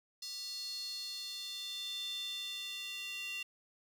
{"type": "tone with high-pass filter sweep", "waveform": "square", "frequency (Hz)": 394.2, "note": "G4", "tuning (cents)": 10, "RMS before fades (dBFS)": -42, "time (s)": [0.22, 3.43], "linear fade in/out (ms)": 5, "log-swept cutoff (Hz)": [4700, 2900], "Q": 7.4, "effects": []}